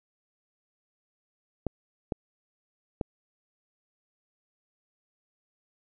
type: clicks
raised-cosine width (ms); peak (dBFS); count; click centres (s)
2; -15; 3; 1.667 / 2.122 / 3.012
effects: none